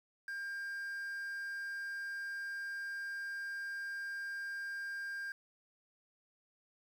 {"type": "tone with quantisation", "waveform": "triangle", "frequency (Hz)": 1600, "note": "G6", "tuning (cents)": 35, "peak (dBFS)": -37, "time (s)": [0.28, 5.32], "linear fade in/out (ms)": 2, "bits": 10, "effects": []}